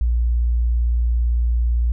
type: tone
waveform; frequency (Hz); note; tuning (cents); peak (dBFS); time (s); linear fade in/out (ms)
sine; 58.9; A#1; +19; -15; 0.01-1.92; 0
effects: none